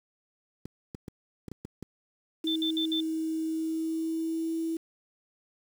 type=clicks; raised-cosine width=3 ms; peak=-25 dBFS; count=7; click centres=0.655 / 0.948 / 1.081 / 1.482 / 1.516 / 1.65 / 1.826 s
type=tone with pitch glide; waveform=sine; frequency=319.8 to 326.5 Hz; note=D#4 to E4; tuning=+48 to -17 cents; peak=-28 dBFS; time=2.44-4.77 s; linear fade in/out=5 ms; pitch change=+35 cents; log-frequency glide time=3.46-4.57 s
type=tone bursts; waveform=sine; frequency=3542 Hz; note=A7; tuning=11 cents sharp; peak=-28 dBFS; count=4; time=2.47-3.004 s; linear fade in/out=2 ms; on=87 ms; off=62 ms
effects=high-pass 80 Hz 12 dB/octave + 8-bit